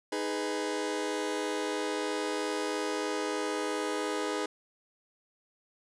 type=chord; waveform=sawtooth; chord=G# minor; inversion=second; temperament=just; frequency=311.5 / 415.3 / 498.4 Hz; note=D#4 / G#4 / B4; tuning=+2 / 0 / +16 cents; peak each=-31 / -30 / -32 dBFS; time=0.12-4.46 s; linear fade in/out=5 ms; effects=resampled to 22050 Hz + 9-bit